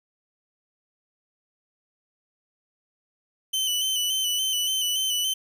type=tone with vibrato; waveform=sawtooth; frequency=3026 Hz; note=F#7; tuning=38 cents sharp; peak=-20 dBFS; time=3.53-5.34 s; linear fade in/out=10 ms; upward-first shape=square; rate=3.5 Hz; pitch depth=32 cents each way; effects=none